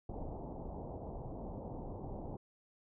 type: low-pass noise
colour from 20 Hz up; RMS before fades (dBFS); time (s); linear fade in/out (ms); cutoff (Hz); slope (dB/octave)
pink; -44; 0.09-2.37; 5; 890; 48
effects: none